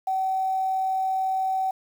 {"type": "tone with quantisation", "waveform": "sine", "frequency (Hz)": 761, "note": "F#5", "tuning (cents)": 48, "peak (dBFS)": -22, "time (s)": [0.07, 1.71], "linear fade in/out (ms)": 5, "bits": 8, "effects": []}